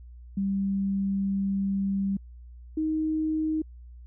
sine tone pair in turn, 196 / 313.1 Hz, G3 / D#4, 0 / +11 cents, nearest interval minor sixth, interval 811 cents, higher second, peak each -24 dBFS, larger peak neither, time 0.37-2.17 / 2.77-3.62 s, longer first, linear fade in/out 5 ms, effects added 60 Hz sine -43 dBFS peak until 4.06 s

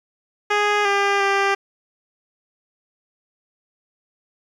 10% pulse tone with pitch steps, 414.4 / 400.3 / 395.7 Hz, G#4 / G4 / G4, -4 / +36 / +16 cents, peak -8 dBFS, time 0.5-1.55 s, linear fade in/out 10 ms, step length 350 ms, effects low-pass 4000 Hz 12 dB/octave + 8-bit

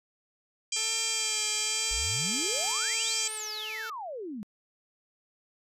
harmonic tone, 798 Hz, G5, 31 cents sharp, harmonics 3 / 4 / 5 / 6 / 7 / 8 / 9 / 10, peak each -37 / -35 / -45 / -35 / -37 / -37 / -35 / -35 dBFS, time 0.72-3.28 s, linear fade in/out 5 ms
5% pulse tone with vibrato, 437.6 Hz, A4, 9 cents flat, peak -27 dBFS, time 0.76-3.9 s, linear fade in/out 5 ms, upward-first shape sine, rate 1 Hz, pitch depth 39 cents each way
white noise with exponential growth, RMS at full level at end -44 dBFS, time 0.78-2.72 s, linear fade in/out 5 ms, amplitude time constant 420 ms
sine exponential two-way sweep, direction up then down, 48.48 to 9397 to 194.9 Hz, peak -35 dBFS, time 1.91-4.43 s, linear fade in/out 0 ms, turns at 3.33 s
effects resampled to 32000 Hz

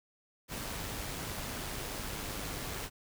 pink noise with amplitude modulation, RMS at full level -38 dBFS, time 0.48-2.9 s, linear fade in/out 50 ms, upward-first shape sine, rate 103 Hz, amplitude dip 30%, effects none

